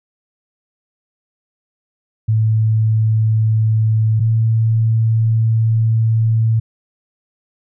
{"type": "tone pair in turn", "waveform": "sine", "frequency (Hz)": [110, 112.25], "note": ["A2", "A2"], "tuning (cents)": [0, 35], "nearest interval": "unison", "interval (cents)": 35, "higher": "second", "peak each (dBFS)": -11, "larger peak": "neither", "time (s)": [[2.28, 4.2], [4.2, 6.6]], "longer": "second", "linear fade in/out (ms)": 10, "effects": []}